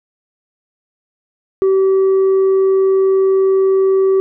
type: tone with tanh clipping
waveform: sine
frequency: 384.1 Hz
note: G4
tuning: 35 cents flat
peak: -10 dBFS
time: 1.62-4.2 s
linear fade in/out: 0 ms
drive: 2 dB
effects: none